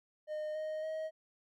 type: tone with pitch steps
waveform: triangle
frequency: 612 / 621.6 / 631.4 Hz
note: D#5 / D#5 / D#5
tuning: -29 / -2 / +25 cents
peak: -34 dBFS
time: 0.27-1.11 s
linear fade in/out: 50 ms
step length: 280 ms
effects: none